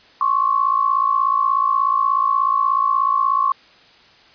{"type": "tone pair together", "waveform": "sine", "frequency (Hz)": [1067.4, 1124], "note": ["C6", "C#6"], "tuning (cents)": [34, 24], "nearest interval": "minor second", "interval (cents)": 90, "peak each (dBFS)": [-18, -17], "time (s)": [0.21, 3.52], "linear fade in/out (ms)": 2, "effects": ["white hiss -49 dBFS RMS until 4.34 s", "resampled to 11025 Hz"]}